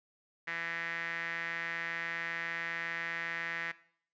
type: tone with band-pass filter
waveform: sawtooth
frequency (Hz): 167.4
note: E3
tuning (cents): +27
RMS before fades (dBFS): -38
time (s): 0.47-3.72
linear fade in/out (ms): 10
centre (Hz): 1900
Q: 5.7
effects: noise-tail reverb RT60 0.6 s tail -18 dB re dry + resampled to 16000 Hz